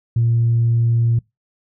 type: tone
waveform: sine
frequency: 116.54 Hz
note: A#2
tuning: in tune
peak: -12 dBFS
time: 0.16-1.19 s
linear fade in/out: 5 ms
effects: noise-tail reverb RT60 0.2 s tail -25 dB re dry + tanh soft clip ceiling -9 dBFS